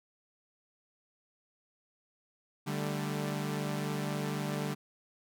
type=chord; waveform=sawtooth; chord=D suspended fourth; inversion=none; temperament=equal with one note detuned; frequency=147.6 / 196 / 220 Hz; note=D3 / G3 / A3; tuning=+9 / 0 / 0 cents; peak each=-31 / -33 / -37 dBFS; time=2.66-4.75 s; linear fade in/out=20 ms; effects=none